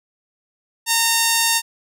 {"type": "tone", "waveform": "5% pulse", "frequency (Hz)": 917, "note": "A#5", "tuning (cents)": -29, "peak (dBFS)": -3, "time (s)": [0.86, 1.62], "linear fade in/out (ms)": 50, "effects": []}